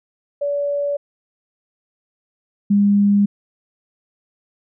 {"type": "tone pair in turn", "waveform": "sine", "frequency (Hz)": [573, 202.6], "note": ["D5", "G#3"], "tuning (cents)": [-43, -43], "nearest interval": "octave + tritone", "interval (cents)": 1800, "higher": "first", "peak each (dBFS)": [-18, -11], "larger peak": "second", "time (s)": [[0.41, 0.97], [2.7, 3.26]], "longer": "neither", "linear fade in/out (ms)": 10, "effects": []}